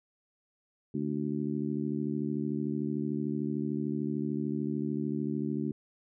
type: harmonic tone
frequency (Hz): 73.42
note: D2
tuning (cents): 0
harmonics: 2 / 3 / 4 / 5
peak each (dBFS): -36 / -33 / -35 / -38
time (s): 0.94-5.72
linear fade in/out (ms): 5
effects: none